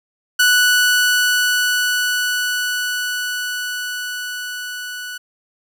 sawtooth tone with level ramp, 1480 Hz, F#6, in tune, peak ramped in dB -7 to -24 dBFS, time 0.39-5.18 s, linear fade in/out 10 ms, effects none

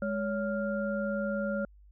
sine tone cluster, 207.6 / 562 / 1398 Hz, G#3 / C#5 / F6, 0 / +24 / +1 cents, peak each -32 / -32 / -38 dBFS, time 0.02-1.65 s, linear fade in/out 2 ms, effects added 50 Hz sine -53 dBFS peak until 1.91 s

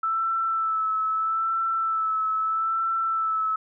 sine tone with vibrato, 1318.5 Hz, E6, in tune, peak -22 dBFS, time 0.03-3.56 s, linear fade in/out 5 ms, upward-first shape sine, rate 0.78 Hz, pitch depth 27 cents each way, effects none

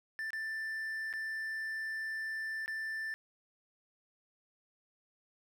triangle tone with dropouts, 1772 Hz, A6, 12 cents sharp, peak -34 dBFS, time 0.19-3.14 s, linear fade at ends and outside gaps 0 ms, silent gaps 0.305-0.332 / 1.128-1.137 / 2.66-2.679 s, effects none

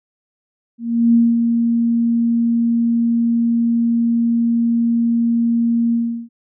sine tone with ADSR envelope, 233.1 Hz, A#3, in tune, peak -8 dBFS, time 0.78-6.29 s, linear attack 360 ms, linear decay 220 ms, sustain -5 dB, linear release 360 ms, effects none

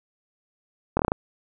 slowing click train, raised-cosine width 1 ms, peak -7 dBFS, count 6, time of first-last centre 0.97-1.119 s, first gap 23 ms, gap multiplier 1.13, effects none

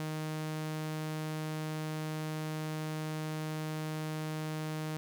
sawtooth tone, 155.56 Hz, D#3, in tune, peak -31 dBFS, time 0-4.97 s, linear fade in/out 0 ms, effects none

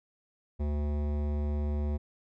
sine tone with hard clipping, 73.6 Hz, D2, 4 cents sharp, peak -30 dBFS, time 0.59-1.98 s, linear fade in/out 20 ms, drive 16 dB, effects none

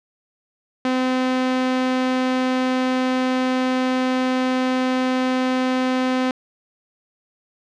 sawtooth tone, 256.6 Hz, C4, 34 cents flat, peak -14 dBFS, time 0.85-6.31 s, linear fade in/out 2 ms, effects low-pass 4000 Hz 12 dB/octave

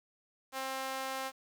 sawtooth tone with high-pass filter, 265.1 Hz, C4, 23 cents sharp, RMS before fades -38 dBFS, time 0.52-1.32 s, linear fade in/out 50 ms, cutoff 730 Hz, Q 1.2, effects 9-bit

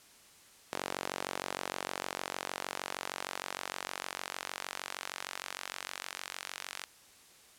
sawtooth tone with high-pass filter sweep, 46.5 Hz, F#1, 9 cents sharp, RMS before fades -41 dBFS, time 0.72-6.85 s, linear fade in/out 10 ms, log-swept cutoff 500 to 1700 Hz, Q 0.71, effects white hiss -59 dBFS RMS until 7.58 s + low-pass 11000 Hz 12 dB/octave

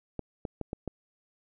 clicks, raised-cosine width 2 ms, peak -20 dBFS, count 5, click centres 0.193 / 0.452 / 0.613 / 0.731 / 0.877 s, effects none

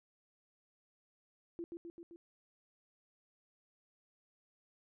sine tone with echo, 340 Hz, F4, 46 cents flat, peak -39 dBFS, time 1.59-1.64 s, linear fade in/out 0 ms, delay 130 ms, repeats 4, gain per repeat -3 dB, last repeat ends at 2.16 s, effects none

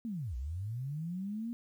sine linear two-way sweep, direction down then up, 240 to 57.4 to 240 Hz, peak -35 dBFS, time 0.05-1.53 s, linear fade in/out 0 ms, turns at 0.36 s, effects 11-bit

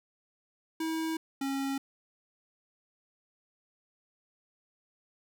square tone pair in turn, 321.9 / 273 Hz, E4 / C#4, -41 / -26 cents, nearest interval minor third, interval 285 cents, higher first, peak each -31 / -31 dBFS, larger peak neither, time 0.8-1.17 / 1.41-1.78 s, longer neither, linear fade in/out 5 ms, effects none

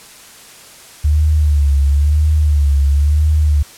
sine tone with vibrato, 73.3 Hz, D2, 3 cents flat, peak -9 dBFS, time 1.04-3.63 s, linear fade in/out 10 ms, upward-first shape sine, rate 0.99 Hz, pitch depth 83 cents each way, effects white hiss -39 dBFS RMS until 3.77 s + low-pass 11000 Hz 12 dB/octave

